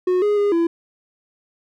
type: tone with pitch steps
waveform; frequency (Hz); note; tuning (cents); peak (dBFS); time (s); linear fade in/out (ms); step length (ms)
triangle; 364.6 / 415 / 408.6 / 336; F#4 / G#4 / G#4 / E4; -25 / -1 / -28 / +33; -13; 0.07-0.67; 5; 150
effects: none